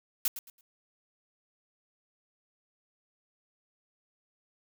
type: noise with echo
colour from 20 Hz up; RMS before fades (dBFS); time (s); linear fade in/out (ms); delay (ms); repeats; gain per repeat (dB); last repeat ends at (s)
blue; -27; 0.25-0.28; 2; 110; 3; -12; 0.61
effects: none